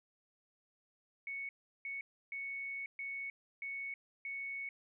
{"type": "tone bursts at uneven times", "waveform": "sine", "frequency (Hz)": 2217, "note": "C#7", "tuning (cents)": 0, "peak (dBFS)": -39, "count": 6, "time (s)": [[1.27, 1.49], [1.85, 2.01], [2.32, 2.86], [2.99, 3.3], [3.62, 3.94], [4.25, 4.69]], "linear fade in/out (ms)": 2, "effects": []}